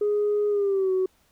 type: tone with pitch glide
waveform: sine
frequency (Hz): 415.3 to 374.3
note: G#4 to F#4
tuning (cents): 0 to +20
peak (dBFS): -19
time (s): 0.01-1.06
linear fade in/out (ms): 5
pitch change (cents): -180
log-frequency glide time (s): 0.49-0.92
effects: tanh soft clip ceiling -17 dBFS + pink hiss -64 dBFS RMS until 1.31 s